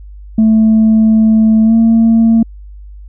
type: tone with pitch glide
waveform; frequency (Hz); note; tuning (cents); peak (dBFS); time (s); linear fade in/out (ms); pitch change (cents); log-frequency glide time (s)
sine; 220 to 226.8; A3 to A#3; 0 to -47; -3; 0.38-2.43; 5; +53; 1.64-1.73
effects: tanh soft clip ceiling -3 dBFS + added 50 Hz sine -29 dBFS peak until 3.08 s